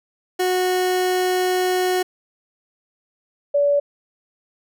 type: tone pair in turn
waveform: 30% pulse / sine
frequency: 366.5 / 573.7 Hz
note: F#4 / D5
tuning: -16 / -41 cents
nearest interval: minor sixth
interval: 775 cents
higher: second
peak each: -15 / -14 dBFS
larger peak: second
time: 0.39-2.03 / 3.54-3.8 s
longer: first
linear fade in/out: 10 ms
effects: none